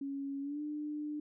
sine tone with pitch glide, 277.2 to 298.8 Hz, C#4 to D4, 0 to +30 cents, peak -36 dBFS, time 0.01-1.2 s, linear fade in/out 5 ms, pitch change +130 cents, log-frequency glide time 0.41-0.61 s, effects none

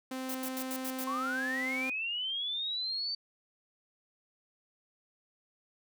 sawtooth tone, 260 Hz, C4, 11 cents flat, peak -32 dBFS, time 0.11-1.9 s, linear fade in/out 5 ms
blue noise bursts, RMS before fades -39 dBFS, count 6, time 0.29-1.042 s, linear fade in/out 2 ms, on 57 ms, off 82 ms
sine linear sweep, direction up, 1046.5 to 4600 Hz, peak -32 dBFS, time 1.07-3.15 s, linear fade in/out 5 ms
effects none

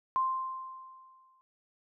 sine tone with exponential decay, 1046.5 Hz, C6, in tune, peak -24 dBFS, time 0.16-1.41 s, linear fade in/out 0 ms, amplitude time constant 270 ms, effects none

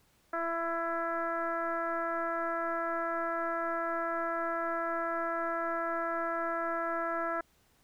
sine tone with frequency modulation, 1001 Hz, B5, 23 cents sharp, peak -30 dBFS, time 0.33-7.41 s, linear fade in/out 5 ms, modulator 333 Hz, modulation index 1.9, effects pink hiss -68 dBFS RMS until 7.83 s

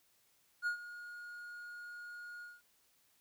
triangle tone with ADSR envelope, 1435 Hz, F6, 47 cents sharp, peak -29 dBFS, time 0.62-2.62 s, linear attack 47 ms, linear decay 100 ms, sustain -15 dB, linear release 200 ms, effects white hiss -72 dBFS RMS until 3.2 s

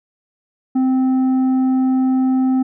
sine tone with tanh clipping, 260 Hz, C4, 11 cents flat, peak -14 dBFS, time 0.75-2.63 s, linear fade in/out 10 ms, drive 6 dB, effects none

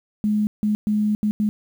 sine tone bursts at uneven times, 210.8 Hz, G#3, 26 cents sharp, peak -17 dBFS, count 5, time 0.24-0.47 / 0.63-0.75 / 0.87-1.15 / 1.23-1.31 / 1.4-1.49 s, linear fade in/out 0 ms, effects 8-bit

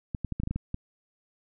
clicks, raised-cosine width 5 ms, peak -18 dBFS, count 9, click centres 0.148 / 0.247 / 0.323 / 0.4 / 0.435 / 0.474 / 0.51 / 0.56 / 0.744 s, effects none

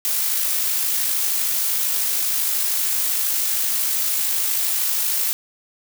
blue noise with amplitude modulation, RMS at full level -20 dBFS, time 0.05-5.33 s, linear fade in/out 0 ms, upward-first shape sine, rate 52.9 Hz, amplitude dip 25%, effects none

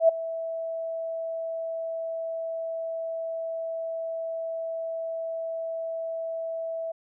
sine tone with ADSR envelope, 656 Hz, E5, 9 cents flat, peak -12 dBFS, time 0-6.92 s, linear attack 87 ms, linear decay 9 ms, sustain -17 dB, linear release 8 ms, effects none

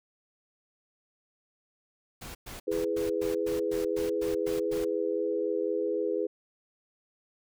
pink noise bursts, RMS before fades -42 dBFS, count 11, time 2.21-4.85 s, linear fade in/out 10 ms, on 140 ms, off 110 ms
sine chord, E major, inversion none, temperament equal with one note detuned, 329.6 / 415.3 / 499.3 Hz, E4 / G#4 / B4, 0 / 0 / +19 cents, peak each -33 / -30 / -31 dBFS, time 2.67-6.27 s, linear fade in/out 10 ms
effects none

